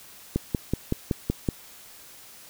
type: click train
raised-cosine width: 3 ms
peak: -10 dBFS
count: 7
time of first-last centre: 0.36-1.488 s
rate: 5.32 Hz
effects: white hiss -48 dBFS RMS until 2.49 s

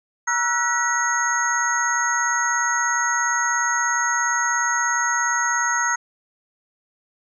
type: tone cluster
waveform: sine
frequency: 947 / 1331 / 1468 / 1931 / 6500 Hz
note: A#5 / E6 / F#6 / B6 / G#8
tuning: +27 / +16 / -14 / -39 / -38 cents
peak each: -25 dBFS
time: 0.27-5.96 s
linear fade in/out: 10 ms
effects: none

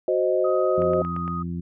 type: chord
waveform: sine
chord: C diminished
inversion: second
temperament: equal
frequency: 370 / 523.3 / 622.3 Hz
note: Gb4 / C5 / Eb5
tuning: 0 / 0 / 0 cents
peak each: -23 dBFS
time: 0.08-1.02 s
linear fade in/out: 2 ms
type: tone with pitch glide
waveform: sine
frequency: 1258 to 1246.4 Hz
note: D#6 to D#6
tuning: +19 to +3 cents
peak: -29 dBFS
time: 0.44-1.43 s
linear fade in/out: 10 ms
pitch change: -16 cents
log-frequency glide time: 1.06-1.16 s
type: harmonic tone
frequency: 86 Hz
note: F2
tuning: 26 cents flat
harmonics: 1 / 2 / 3 / 4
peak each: -34 / -28 / -37 / -41 dBFS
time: 0.77-1.61 s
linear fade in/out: 10 ms
type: click train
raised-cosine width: 0.5 ms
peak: -24 dBFS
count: 5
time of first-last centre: 0.82-1.279 s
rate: 8.72 Hz
effects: none

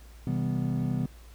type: chord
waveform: triangle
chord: C major seventh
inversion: none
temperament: equal with one note detuned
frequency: 130.81 / 161.89 / 196 / 246.9 Hz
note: C3 / E3 / G3 / B3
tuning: 0 / -31 / 0 / 0 cents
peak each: -28 / -30 / -32 / -30 dBFS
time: 0.27-1.06 s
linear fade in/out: 2 ms
effects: added 57 Hz sine -47 dBFS peak until 1.34 s + pink hiss -57 dBFS RMS until 1.34 s

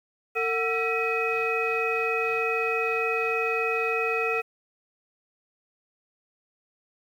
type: tone cluster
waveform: sine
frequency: 453.3 / 739 / 1336 / 1930 / 2525 Hz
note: A#4 / F#5 / E6 / B6 / D#7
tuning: -48 / -2 / +23 / -40 / +25 cents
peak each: -27 / -33 / -30 / -36 / -27 dBFS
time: 0.35-4.42 s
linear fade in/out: 20 ms
effects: tanh soft clip ceiling -14 dBFS + 9-bit

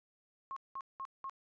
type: tone bursts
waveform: sine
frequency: 1079 Hz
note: C#6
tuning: 47 cents flat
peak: -39 dBFS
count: 4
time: 0.51-1.296 s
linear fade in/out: 0 ms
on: 54 ms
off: 190 ms
effects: resampled to 16000 Hz

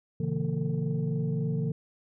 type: tone cluster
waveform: sine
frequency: 119.5 / 143.7 / 167.5 / 228 / 447.7 Hz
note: A#2 / D3 / E3 / A#3 / A4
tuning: +43 / -37 / +28 / -38 / +30 cents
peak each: -35 / -29 / -30 / -36 / -37 dBFS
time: 0.2-1.72 s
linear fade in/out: 5 ms
effects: tanh soft clip ceiling -19 dBFS

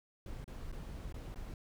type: noise with dropouts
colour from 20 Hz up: brown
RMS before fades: -44 dBFS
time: 0.26-1.54 s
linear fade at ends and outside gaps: 2 ms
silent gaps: 0.443-0.478 / 0.717-0.725 / 1.125-1.142 / 1.345-1.358 s
effects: none

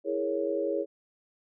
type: chord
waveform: sine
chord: A# half-diminished seventh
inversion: second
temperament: equal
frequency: 329.6 / 415.3 / 466.2 / 554.4 Hz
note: E4 / G#4 / A#4 / C#5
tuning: 0 / 0 / 0 / 0 cents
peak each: -33 / -31 / -35 / -31 dBFS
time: 0.04-0.86 s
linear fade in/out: 50 ms
effects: none

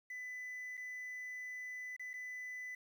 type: tone with dropouts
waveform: sine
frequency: 2000 Hz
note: B6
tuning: 21 cents sharp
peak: -40 dBFS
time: 0.1-2.75 s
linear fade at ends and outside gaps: 5 ms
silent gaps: 0.771-0.775 / 1.965-1.995 / 2.133-2.138 s
effects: tanh soft clip ceiling -42 dBFS + 11-bit

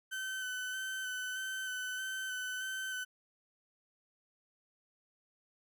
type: tone with vibrato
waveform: 35% pulse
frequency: 1522 Hz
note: F#6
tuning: 48 cents sharp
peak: -35 dBFS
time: 0.11-3.05 s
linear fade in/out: 20 ms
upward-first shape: square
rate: 1.6 Hz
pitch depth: 16 cents each way
effects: none

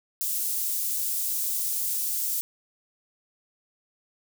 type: high-pass noise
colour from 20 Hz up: white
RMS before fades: -28 dBFS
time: 0.21-2.41 s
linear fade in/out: 0 ms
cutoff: 7900 Hz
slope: 12 dB/octave
effects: none

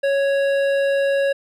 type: tone with hard clipping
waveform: triangle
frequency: 554.4 Hz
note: C#5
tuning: in tune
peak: -18 dBFS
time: 0.03-1.33 s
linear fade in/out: 10 ms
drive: 15 dB
effects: none

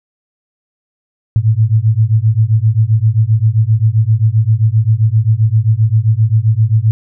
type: beating tone pair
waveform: sine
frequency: 106.5 / 114.1 Hz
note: G#2 / A#2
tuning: +44 / -37 cents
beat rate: 7.6 Hz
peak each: -11 dBFS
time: 1.36-6.91 s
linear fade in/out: 0 ms
effects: none

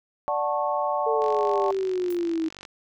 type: chord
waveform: sine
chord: D major seventh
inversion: none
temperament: equal with one note detuned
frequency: 587.3 / 740 / 880 / 1097.9 Hz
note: D5 / F#5 / A5 / C#6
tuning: 0 / 0 / 0 / -17 cents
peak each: -27 / -29 / -28 / -29 dBFS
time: 0.28-1.71 s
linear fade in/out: 0 ms
type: linear sweep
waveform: sine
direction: down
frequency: 452.3 to 316.8 Hz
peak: -23 dBFS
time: 1.06-2.49 s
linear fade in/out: 10 ms
type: click train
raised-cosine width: 0.2 ms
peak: -24 dBFS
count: 69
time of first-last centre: 1.22-2.652 s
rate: 47.5 Hz
type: noise with exponential decay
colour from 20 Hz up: violet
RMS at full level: -39 dBFS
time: 2.1-2.22 s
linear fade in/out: 5 ms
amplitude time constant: 25 ms
effects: none

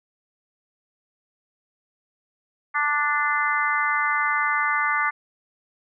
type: harmonic tone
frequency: 293.7 Hz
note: D4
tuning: in tune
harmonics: 3 / 4 / 5 / 6 / 7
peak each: -29 / -24 / -27 / -27 / -26 dBFS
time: 2.74-5.11 s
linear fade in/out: 20 ms
effects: none

